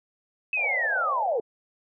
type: linear sweep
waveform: sine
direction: down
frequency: 2603 to 417.9 Hz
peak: -23 dBFS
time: 0.53-1.4 s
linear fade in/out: 2 ms
type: band-pass noise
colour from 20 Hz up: white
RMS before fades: -34 dBFS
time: 0.56-1.41 s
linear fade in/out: 50 ms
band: 500 to 850 Hz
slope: 96 dB/octave
effects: none